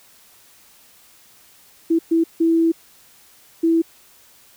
sine tone bursts at uneven times, 329.6 Hz, E4, in tune, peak -13 dBFS, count 4, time 1.9-1.99 / 2.11-2.24 / 2.4-2.72 / 3.63-3.82 s, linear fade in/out 10 ms, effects white hiss -51 dBFS RMS until 4.56 s

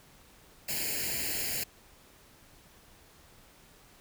white noise with comb filter, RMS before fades -33 dBFS, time 0.68-1.64 s, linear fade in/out 10 ms, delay 0.42 ms, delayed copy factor +0.9, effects pink hiss -58 dBFS RMS until 4 s

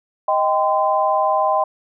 sine tone cluster, 626 / 786 / 1027 Hz, D#5 / G5 / C6, +10 / +4 / -33 cents, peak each -19 dBFS, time 0.28-1.64 s, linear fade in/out 5 ms, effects none

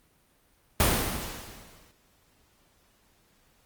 pink noise with exponential decay, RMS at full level -20 dBFS, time 0.8-1.91 s, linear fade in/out 1 ms, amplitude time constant 240 ms, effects pink hiss -65 dBFS RMS until 3.65 s + Opus 32 kbps

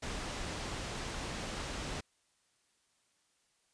pink low-pass noise, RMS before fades -40 dBFS, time 0.02-2.01 s, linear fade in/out 10 ms, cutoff 7500 Hz, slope 12 dB/octave, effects white hiss -74 dBFS RMS until 3.73 s + resampled to 22050 Hz

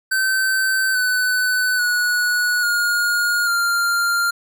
square tone with pitch steps, 1540 / 1502.2 / 1465.4 / 1429.4 / 1394.4 Hz, G6 / F#6 / F#6 / F6 / F6, -31 / +26 / -17 / +40 / -3 cents, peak -17 dBFS, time 0.11-4.31 s, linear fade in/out 10 ms, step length 840 ms, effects none

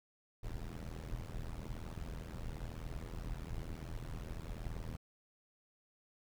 brown noise with amplitude modulation, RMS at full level -39 dBFS, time 0.43-4.97 s, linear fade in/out 10 ms, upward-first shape sine, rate 81 Hz, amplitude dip 100%, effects none

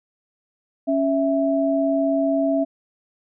sine tone pair together, 277.2 / 658.5 Hz, C#4 / E5, 0 / -2 cents, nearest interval octave + minor third, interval 1498 cents, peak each -20 dBFS, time 0.87-2.65 s, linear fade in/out 20 ms, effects none

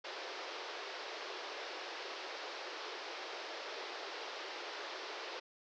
pink band-pass noise, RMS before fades -45 dBFS, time 0.04-5.4 s, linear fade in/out 10 ms, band 360 to 5400 Hz, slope 48 dB/octave, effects none

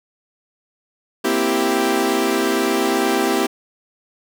sawtooth chord, C dominant seventh, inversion third, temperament equal, 233.1 / 261.6 / 329.6 / 392 Hz, Bb3 / C4 / E4 / G4, 0 / 0 / 0 / 0 cents, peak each -21 / -19 / -18 / -16 dBFS, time 1.24-3.47 s, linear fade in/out 10 ms, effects none

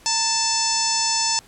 harmonic tone with a mistuned harmonic, 880 Hz, A5, in tune, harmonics 1 / 2 / 3 / 4 / 5 / 6 / 7 / 8 / 9, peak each -26 / -35 / -32 / -35 / -29 / -23 / -26 / -27 / -30 dBFS, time 0.06-1.39 s, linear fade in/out 0 ms, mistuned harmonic 1, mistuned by +62 cents, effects pink hiss -50 dBFS RMS until 1.47 s + low-pass 12000 Hz 12 dB/octave

